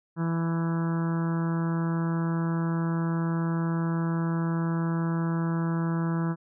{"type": "harmonic tone with a mistuned harmonic", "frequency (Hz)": 165.9, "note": "E3", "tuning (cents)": 11, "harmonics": [1, 2, 3, 4, 5, 6, 7, 8, 9, 10], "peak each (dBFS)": [-25, -33, -43, -44, -45, -40, -45, -42, -46, -47], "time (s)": [0.16, 6.36], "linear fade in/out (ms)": 50, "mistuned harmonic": 5, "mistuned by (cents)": 17, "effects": []}